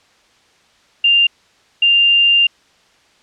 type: tone bursts at uneven times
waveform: sine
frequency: 2794 Hz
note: F7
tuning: in tune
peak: -8 dBFS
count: 2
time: 1.04-1.27 / 1.82-2.47 s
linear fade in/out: 5 ms
effects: white hiss -53 dBFS RMS until 3.22 s + low-pass 5000 Hz 12 dB/octave